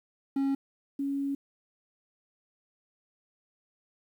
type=tone pair in turn; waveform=triangle / sine; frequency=273.7 / 278.2 Hz; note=C#4 / C#4; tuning=-22 / +6 cents; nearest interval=unison; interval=28 cents; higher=second; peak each=-23 / -28 dBFS; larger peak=first; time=0.36-0.55 / 0.99-1.35 s; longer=second; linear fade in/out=5 ms; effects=10-bit